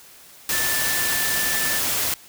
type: tone in noise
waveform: sine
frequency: 1760 Hz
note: A6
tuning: in tune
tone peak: -26 dBFS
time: 0.52-1.79 s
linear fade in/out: 2 ms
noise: white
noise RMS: -23 dBFS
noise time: 0.49-2.14 s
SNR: -6 dB
effects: white hiss -47 dBFS RMS until 2.28 s